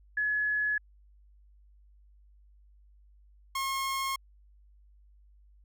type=tone pair in turn; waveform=sine / sawtooth; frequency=1698 / 1078.7 Hz; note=G#6 / C#6; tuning=+38 / -48 cents; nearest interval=minor sixth; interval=786 cents; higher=first; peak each=-26 dBFS; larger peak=neither; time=0.17-0.78 / 3.55-4.16 s; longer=neither; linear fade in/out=5 ms; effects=added 50 Hz sine -56 dBFS peak until 5.64 s